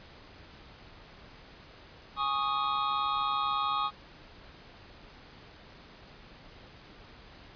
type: chord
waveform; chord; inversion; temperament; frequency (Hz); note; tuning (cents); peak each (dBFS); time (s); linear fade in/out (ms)
square; Ab suspended fourth; none; just; 830.6 / 1107.5 / 1245.9; Ab5 / Db6 / Eb6; 0 / -2 / +2; -36 / -33 / -31; 2.16-3.91; 50
effects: pink hiss -52 dBFS RMS until 7.55 s + resampled to 11025 Hz